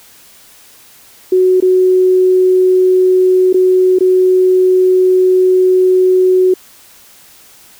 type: tone with dropouts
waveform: sine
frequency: 370 Hz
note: F#4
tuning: in tune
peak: -6 dBFS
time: 1.32-6.54 s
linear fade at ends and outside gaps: 5 ms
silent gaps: 1.603-1.623 / 3.529-3.542 / 3.988-4.006 s
effects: white hiss -42 dBFS RMS until 7.79 s